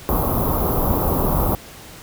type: band-stop noise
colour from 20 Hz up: pink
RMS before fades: -19 dBFS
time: 0.09-1.55 s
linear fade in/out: 0 ms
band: 1200 to 12000 Hz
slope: 48 dB/octave
effects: pink hiss -40 dBFS RMS until 2.02 s